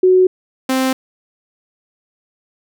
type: tone pair in turn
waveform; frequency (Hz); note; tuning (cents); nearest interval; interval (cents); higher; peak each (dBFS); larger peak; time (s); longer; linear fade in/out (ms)
sine / sawtooth; 370 / 261.6; F#4 / C4; 0 / 0; tritone; 600; first; -7 / -10; first; 0.03-0.27 / 0.69-0.93; neither; 5
effects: none